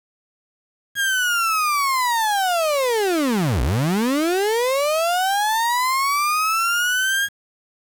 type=linear two-way sweep; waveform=35% pulse; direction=down then up; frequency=1642 to 54.2 to 1642 Hz; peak=-16 dBFS; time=0.95-7.29 s; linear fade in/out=50 ms; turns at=3.62 s; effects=7-bit